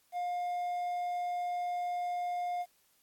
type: tone with quantisation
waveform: triangle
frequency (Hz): 710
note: F5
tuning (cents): +28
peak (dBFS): -30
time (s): 0.12-2.66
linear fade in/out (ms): 50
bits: 10
effects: white hiss -70 dBFS RMS until 3.02 s + AAC 64 kbps